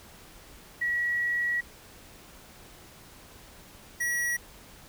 sine / square tone pair in turn, 1923 / 1923 Hz, B6 / B6, -47 / -47 cents, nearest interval unison, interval 0 cents, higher neither, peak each -25 / -27 dBFS, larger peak first, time 0.81-1.61 / 4-4.37 s, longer first, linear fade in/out 10 ms, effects pink hiss -51 dBFS RMS until 4.88 s

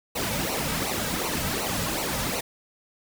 pink noise with flanger, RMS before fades -28 dBFS, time 0.15-2.41 s, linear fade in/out 10 ms, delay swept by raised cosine 0.58 to 2.88 ms, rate 2.7 Hz, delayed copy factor -0.8, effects none

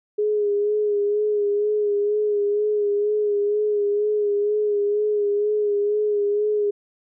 sine tone with vibrato, 415.3 Hz, G#4, in tune, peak -18 dBFS, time 0.18-6.71 s, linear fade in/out 10 ms, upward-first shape sine, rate 2.1 Hz, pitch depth 34 cents each way, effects none

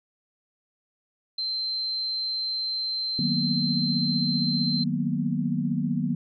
sine tone, 4112 Hz, C8, 31 cents flat, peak -26 dBFS, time 1.38-4.84 s, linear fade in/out 5 ms
sine chord, B major seventh, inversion first, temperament just, 154.34 / 185.21 / 231.5 / 246.9 Hz, D#3 / F#3 / A#3 / B3, -14 / +2 / -12 / 0 cents, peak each -29 dBFS, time 3.19-6.15 s, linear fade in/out 2 ms
effects none

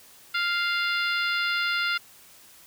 harmonic tone, 698 Hz, F5, 1 cent flat, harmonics 2 / 3 / 4 / 5 / 6 / 7, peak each -26 / -30 / -32 / -34 / -36 / -37 dBFS, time 0.34-1.98 s, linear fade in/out 10 ms, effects white hiss -52 dBFS RMS until 2.66 s

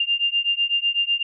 sine beating tone pair, 2794 / 2802 Hz, F7 / F7, 0 / +5 cents, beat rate 8 Hz, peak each -22 dBFS, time 0-1.23 s, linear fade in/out 5 ms, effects none

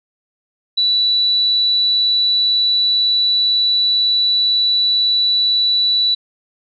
sine tone, 3951 Hz, B7, in tune, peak -12 dBFS, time 0.77-6.15 s, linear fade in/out 10 ms, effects none

